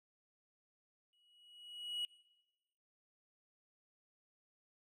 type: tone with exponential growth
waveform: triangle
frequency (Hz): 2914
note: F#7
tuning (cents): -27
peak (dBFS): -34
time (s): 1.13-2.05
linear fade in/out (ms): 1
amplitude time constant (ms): 200
effects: noise-tail reverb RT60 1.0 s tail -21 dB re dry